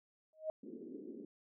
sine tone with exponential growth, 628 Hz, D#5, 16 cents sharp, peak -32 dBFS, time 0.33-0.5 s, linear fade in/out 1 ms, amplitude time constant 36 ms
pink band-pass noise, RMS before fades -49 dBFS, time 0.63-1.25 s, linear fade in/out 5 ms, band 220 to 420 Hz, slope 48 dB/octave
effects none

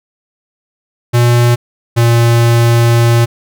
square tone pair in turn, 120.1 / 117.42 Hz, B2 / A#2, -48 / +13 cents, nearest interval unison, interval 39 cents, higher first, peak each -7 dBFS, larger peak neither, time 1.13-1.56 / 1.96-3.26 s, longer second, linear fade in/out 20 ms, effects none

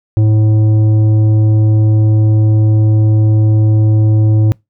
sine tone with tanh clipping, 108 Hz, A2, 32 cents flat, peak -8 dBFS, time 0.17-4.52 s, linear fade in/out 0 ms, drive 9 dB, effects noise-tail reverb RT60 0.2 s tail -26 dB re dry

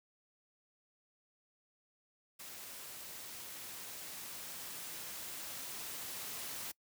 white noise with level ramp, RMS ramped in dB -49 to -43 dBFS, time 2.39-6.72 s, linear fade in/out 10 ms, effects noise-tail reverb RT60 0.1 s tail -24 dB re dry + high-pass 80 Hz 12 dB/octave

